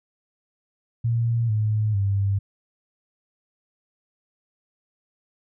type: tone with pitch steps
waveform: sine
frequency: 116.54 / 107.49 / 99.14 Hz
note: A#2 / A2 / G2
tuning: 0 / -40 / +20 cents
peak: -19 dBFS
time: 1.04-2.39 s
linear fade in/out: 10 ms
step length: 450 ms
effects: none